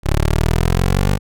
15% pulse exponential sweep, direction up, 34.65 to 50.6 Hz, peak -7 dBFS, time 0.03-1.19 s, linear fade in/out 50 ms, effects none

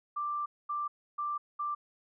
sine tone bursts at uneven times, 1179 Hz, D6, 6 cents sharp, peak -31 dBFS, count 4, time 0.16-0.46 / 0.69-0.88 / 1.18-1.38 / 1.59-1.75 s, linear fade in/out 10 ms, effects none

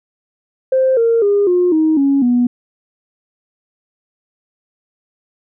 sine tone with pitch steps, 523.3 / 460.9 / 405.9 / 357.4 / 314.8 / 277.2 / 244.1 Hz, C5 / A#4 / G#4 / F4 / D#4 / C#4 / B3, 0 / -20 / -40 / +40 / +20 / 0 / -20 cents, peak -9 dBFS, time 0.72-2.47 s, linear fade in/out 5 ms, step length 250 ms, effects tanh soft clip ceiling -5 dBFS

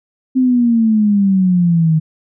sine exponential sweep, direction down, 261.6 to 155.56 Hz, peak -9 dBFS, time 0.35-2 s, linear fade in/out 20 ms, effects none

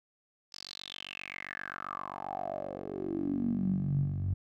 10% pulse tone with band-pass filter sweep, 47.57 Hz, F#1, 49 cents sharp, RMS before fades -35 dBFS, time 0.52-4.34 s, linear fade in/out 10 ms, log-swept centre 5200 to 96 Hz, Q 7.3, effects none

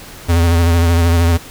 square tone with vibrato, 84.6 Hz, E2, 45 cents sharp, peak -10 dBFS, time 0.28-1.38 s, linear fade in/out 20 ms, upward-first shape sine, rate 13 Hz, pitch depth 39 cents each way, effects pink hiss -35 dBFS RMS until 1.5 s

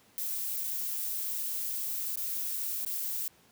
violet noise with dropouts, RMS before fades -34 dBFS, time 0.18-3.28 s, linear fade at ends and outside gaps 0 ms, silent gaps 0.636-0.64 / 2.157-2.173 / 2.848-2.863 s, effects pink hiss -62 dBFS RMS until 3.51 s + high-pass 100 Hz 12 dB/octave

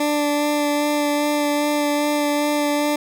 20% pulse tone with vibrato, 293.8 Hz, D4, 1 cent sharp, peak -13 dBFS, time 0-2.96 s, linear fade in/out 5 ms, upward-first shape sine, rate 2.5 Hz, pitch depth 12 cents each way, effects none

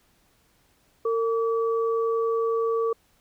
sine tone pair together, 455.2 / 1147 Hz, A#4 / D6, -41 / -41 cents, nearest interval octave + major third, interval 1600 cents, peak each -22 / -30 dBFS, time 1.05-2.93 s, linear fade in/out 5 ms, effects pink hiss -64 dBFS RMS until 3.2 s

